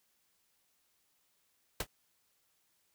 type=noise with exponential decay; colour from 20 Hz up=pink; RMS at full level=-28 dBFS; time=1.8-1.87 s; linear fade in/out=5 ms; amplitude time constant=15 ms; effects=white hiss -75 dBFS RMS until 2.94 s